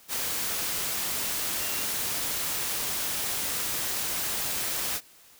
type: tone in noise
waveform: sine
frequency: 2768 Hz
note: F7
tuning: 16 cents flat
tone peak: -40 dBFS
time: 1.58-1.87 s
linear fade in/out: 50 ms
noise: white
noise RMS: -30 dBFS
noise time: 0.08-5.01 s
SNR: -13 dB
effects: white hiss -55 dBFS RMS until 5.39 s